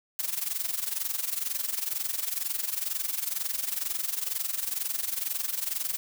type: noise with amplitude modulation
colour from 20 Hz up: blue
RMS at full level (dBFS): -28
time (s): 0.19-5.97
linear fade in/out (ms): 0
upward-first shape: sine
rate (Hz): 22.1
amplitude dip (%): 80
effects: none